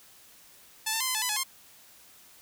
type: tone with pitch steps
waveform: 5% pulse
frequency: 875 / 894 / 1038 / 1023 / 868 / 1000 / 848 / 1061 Hz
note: A5 / A5 / C6 / C6 / A5 / B5 / G#5 / C6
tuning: -10 / +27 / -14 / -39 / -24 / +21 / +36 / +24 cents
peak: -15 dBFS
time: 0.86-1.436 s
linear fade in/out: 10 ms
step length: 72 ms
effects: white hiss -55 dBFS RMS until 2.41 s